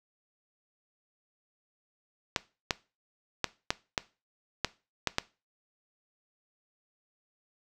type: clicks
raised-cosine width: 0.2 ms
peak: -8 dBFS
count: 8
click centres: 2.362 / 2.708 / 3.443 / 3.705 / 3.978 / 4.647 / 5.073 / 5.184 s
effects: noise-tail reverb RT60 0.3 s tail -19 dB re dry